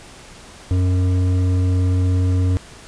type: tone with hard clipping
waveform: sine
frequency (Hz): 91.7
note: F#2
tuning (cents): -15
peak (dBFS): -16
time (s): 0.71-2.57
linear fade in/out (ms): 0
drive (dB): 9
effects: pink hiss -41 dBFS RMS until 2.87 s + resampled to 22050 Hz